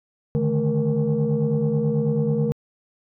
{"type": "tone cluster", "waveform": "sine", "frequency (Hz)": [144.7, 153.9, 217.4, 469.6], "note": ["D3", "D#3", "A3", "A#4"], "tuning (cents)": [-25, -19, -21, 13], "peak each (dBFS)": -23, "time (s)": [0.35, 2.52], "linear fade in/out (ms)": 0, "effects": ["tanh soft clip ceiling -13 dBFS"]}